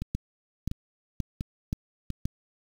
two click trains, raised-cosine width 5 ms, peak -16 / -19 dBFS, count 5 / 4, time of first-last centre 0.15-2.255 / 0.02-2.103 s, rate 1.9 / 1.44 Hz, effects 7-bit

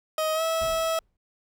30% pulse tone with pitch glide, 628 to 650.9 Hz, D#5 to E5, +16 to -22 cents, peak -21 dBFS, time 0.18-0.99 s, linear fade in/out 2 ms, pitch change +62 cents, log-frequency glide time 0.34-0.42 s
brown noise with exponential decay, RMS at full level -34 dBFS, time 0.61-1.17 s, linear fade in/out 5 ms, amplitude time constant 120 ms
effects none

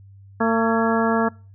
harmonic tone with a mistuned harmonic, 226.2 Hz, A3, 48 cents sharp, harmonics 1 / 2 / 3 / 4 / 5 / 6 / 7, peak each -20 / -23 / -25 / -26 / -27 / -28 / -28 dBFS, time 0.4-1.29 s, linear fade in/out 10 ms, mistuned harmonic 7, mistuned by +87 cents, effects noise-tail reverb RT60 0.4 s tail -25 dB re dry + added 98 Hz sine -43 dBFS peak until 1.54 s

